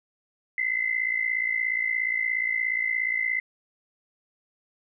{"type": "tone pair together", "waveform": "sine", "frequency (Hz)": [2017, 2074], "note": ["B6", "C7"], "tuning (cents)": [36, -16], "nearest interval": "unison", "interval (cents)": 48, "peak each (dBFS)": [-27, -26], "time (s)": [0.58, 3.4], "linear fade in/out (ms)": 2, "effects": []}